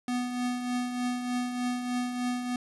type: tone with tremolo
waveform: square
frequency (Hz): 246.9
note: B3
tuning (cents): 0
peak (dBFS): -27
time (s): 0.08-2.56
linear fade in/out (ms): 2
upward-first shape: triangle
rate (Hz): 3.3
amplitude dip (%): 55
effects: resampled to 24000 Hz + 9-bit